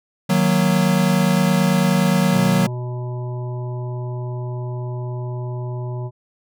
square chord, D# minor, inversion none, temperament equal, 155.56 / 185 / 233.1 Hz, D#3 / F#3 / A#3, 0 / 0 / 0 cents, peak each -21 / -17 / -23 dBFS, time 0.29-2.67 s, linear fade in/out 10 ms
harmonic tone, 123.47 Hz, B2, in tune, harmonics 1 / 3 / 5 / 7 / 8, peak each -24 / -34 / -38 / -41 / -42 dBFS, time 2.31-6.11 s, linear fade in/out 50 ms
effects none

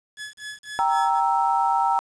sawtooth tone with tremolo, 1704 Hz, G#6, 44 cents sharp, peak -28 dBFS, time 0.16-1.21 s, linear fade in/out 50 ms, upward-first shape sine, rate 3.9 Hz, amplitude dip 95%
sine chord, E diminished, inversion first, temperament equal, 784 / 932.3 / 1318.5 Hz, G5 / Bb5 / E6, 0 / 0 / 0 cents, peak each -22 / -21 / -26 dBFS, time 0.79-1.99 s, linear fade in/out 0 ms
effects resampled to 22050 Hz + 8-bit

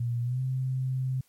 sine tone with pitch glide, 119.4 to 130.21 Hz, A#2 to C3, +42 to -8 cents, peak -26 dBFS, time 0-1.21 s, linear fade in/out 5 ms, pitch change +150 cents, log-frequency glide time 0.22-0.41 s, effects white hiss -66 dBFS RMS until 1.28 s + MP3 64 kbps

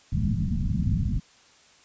white low-pass noise, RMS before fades -25 dBFS, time 0.12-1.2 s, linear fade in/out 10 ms, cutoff 210 Hz, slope 48 dB/octave, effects white hiss -56 dBFS RMS until 1.84 s + resampled to 16000 Hz

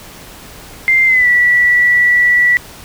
sine tone with pitch glide, 2093 to 1952.8 Hz, C7 to B6, 0 to -20 cents, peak -7 dBFS, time 0.88-2.57 s, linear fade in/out 0 ms, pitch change -120 cents, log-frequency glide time 1.06-1.28 s, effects pink hiss -35 dBFS RMS until 2.84 s

